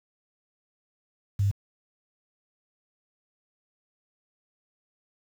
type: tone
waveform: sine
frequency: 99.7 Hz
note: G2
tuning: 30 cents sharp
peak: -20 dBFS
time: 1.39-1.51 s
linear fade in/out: 5 ms
effects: high-pass 60 Hz 12 dB/octave + 8-bit